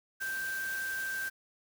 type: tone in noise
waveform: sine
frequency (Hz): 1568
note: G6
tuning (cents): 0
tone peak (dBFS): -33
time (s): 0.2-1.3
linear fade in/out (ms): 20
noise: white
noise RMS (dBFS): -44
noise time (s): 0.2-1.3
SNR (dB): +8
effects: none